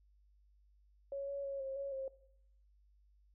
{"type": "tone with pitch steps", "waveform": "sine", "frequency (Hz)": [555, 560, 552, 537, 555, 535], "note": ["C#5", "C#5", "C#5", "C5", "C#5", "C5"], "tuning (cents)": [2, 18, -7, 45, 2, 38], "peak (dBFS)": -38, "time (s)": [1.12, 2.08], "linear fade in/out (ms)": 2, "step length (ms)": 160, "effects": ["noise-tail reverb RT60 0.7 s tail -18 dB re dry", "added 50 Hz sine -65 dBFS peak until 3.34 s"]}